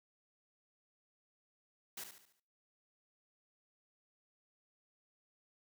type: noise with echo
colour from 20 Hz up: white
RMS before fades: -45 dBFS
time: 1.97-2.04 s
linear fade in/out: 5 ms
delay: 72 ms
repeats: 5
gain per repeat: -7 dB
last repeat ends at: 2.4 s
effects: noise-tail reverb RT60 0.5 s tail -21 dB re dry + high-pass 100 Hz 12 dB/octave